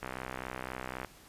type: click train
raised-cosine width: 0.5 ms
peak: -22 dBFS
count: 66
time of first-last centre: 0.03-1.047 s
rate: 63.9 Hz
effects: pink hiss -56 dBFS RMS until 1.28 s + resampled to 32000 Hz